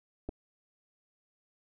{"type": "clicks", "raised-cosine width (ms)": 2, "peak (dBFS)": -25, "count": 2, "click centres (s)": [0.289, 0.292], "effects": []}